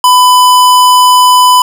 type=tone; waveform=square; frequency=1000 Hz; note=B5; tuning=21 cents sharp; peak=-3 dBFS; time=0.04-1.62 s; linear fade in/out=2 ms; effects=none